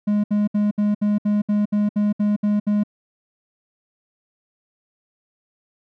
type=tone bursts; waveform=triangle; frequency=207.7 Hz; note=G#3; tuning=in tune; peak=-14 dBFS; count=12; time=0.07-2.836 s; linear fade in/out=10 ms; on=170 ms; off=66 ms; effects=none